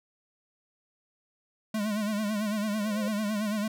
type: tone with vibrato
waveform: square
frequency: 210.7 Hz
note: G#3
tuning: 25 cents sharp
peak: -28 dBFS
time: 1.74-3.68 s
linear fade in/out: 5 ms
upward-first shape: sine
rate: 9 Hz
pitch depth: 75 cents each way
type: tone with exponential growth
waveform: sine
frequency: 523.3 Hz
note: C5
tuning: in tune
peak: -33 dBFS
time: 2.57-3.08 s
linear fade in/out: 0 ms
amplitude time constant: 110 ms
effects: none